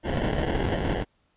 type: noise with sample-and-hold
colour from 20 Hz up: pink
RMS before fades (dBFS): -26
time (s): 0.03-1.05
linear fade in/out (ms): 50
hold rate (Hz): 1225
effects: pink hiss -69 dBFS RMS until 1.36 s + resampled to 8000 Hz